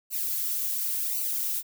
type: noise with flanger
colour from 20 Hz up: violet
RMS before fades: -29 dBFS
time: 0.1-1.63 s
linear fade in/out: 50 ms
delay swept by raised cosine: 0.57 to 4.17 ms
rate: 0.92 Hz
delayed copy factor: -0.8
effects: none